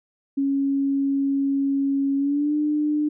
sine tone with pitch glide, 276.1 to 299.4 Hz, C#4 to D4, -7 to +33 cents, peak -19 dBFS, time 0.37-3.09 s, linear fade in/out 10 ms, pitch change +140 cents, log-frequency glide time 2.17-2.54 s, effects none

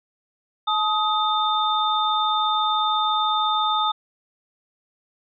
sine tone cluster, 860 / 1257 / 3606 Hz, A5 / D#6 / A7, -40 / +17 / +42 cents, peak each -23 / -22 / -25 dBFS, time 0.67-3.92 s, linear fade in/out 10 ms, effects none

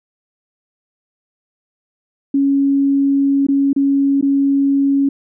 sine tone with dropouts, 277.2 Hz, C#4, in tune, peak -11 dBFS, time 2.34-5.09 s, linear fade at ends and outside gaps 5 ms, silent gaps 3.468-3.485 / 3.731-3.762 / 4.212-4.225 s, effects none

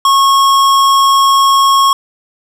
sine tone with hard clipping, 1094 Hz, C#6, 23 cents flat, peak -8 dBFS, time 0.05-1.93 s, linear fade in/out 2 ms, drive 16 dB, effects none

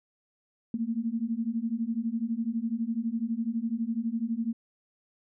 sine beating tone pair, 222.4 / 234.4 Hz, A3 / A#3, +19 / +10 cents, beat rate 12 Hz, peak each -31 / -30 dBFS, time 0.74-4.53 s, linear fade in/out 2 ms, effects none

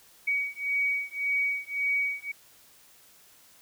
sine beating tone pair, 2257 / 2258.8 Hz, C#7 / C#7, +31 / +32 cents, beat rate 1.8 Hz, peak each -29 dBFS, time 0.27-2.32 s, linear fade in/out 10 ms, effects white hiss -57 dBFS RMS until 3.61 s

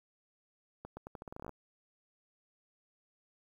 accelerating click train, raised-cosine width 1 ms, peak -30 dBFS, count 14, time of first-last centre 0.85-1.493 s, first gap 120 ms, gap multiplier 0.83, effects 10-bit

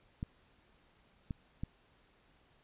clicks, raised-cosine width 5 ms, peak -25 dBFS, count 3, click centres 0.229 / 1.308 / 1.635 s, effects pink hiss -68 dBFS RMS until 2.63 s + resampled to 8000 Hz

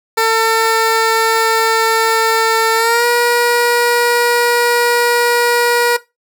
15% pulse tone with pitch glide, 449.3 to 478.8 Hz, A4 to A#4, +36 to +46 cents, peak -4 dBFS, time 0.17-5.97 s, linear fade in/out 10 ms, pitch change +110 cents, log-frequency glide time 2.76-3.05 s, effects noise-tail reverb RT60 0.2 s tail -17 dB re dry

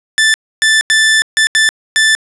sawtooth tone bursts at uneven times, 1761 Hz, A6, 1 cent sharp, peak -4 dBFS, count 6, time 0.18-0.34 / 0.62-0.81 / 0.9-1.22 / 1.37-1.47 / 1.55-1.69 / 1.96-2.15 s, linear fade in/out 0 ms, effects resampled to 24000 Hz + 7-bit

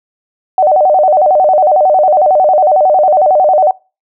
sine tone with vibrato, 673 Hz, E5, 36 cents sharp, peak -5 dBFS, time 0.58-3.71 s, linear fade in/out 2 ms, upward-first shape square, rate 11 Hz, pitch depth 190 cents each way, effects noise-tail reverb RT60 0.3 s tail -23 dB re dry

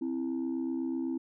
sine tone pair together, 261.6 / 329.6 Hz, C4 / E4, 0 / 0 cents, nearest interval major third, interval 400 cents, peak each -31 / -32 dBFS, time 0.01-1.18 s, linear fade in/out 10 ms, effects tanh soft clip ceiling -26 dBFS

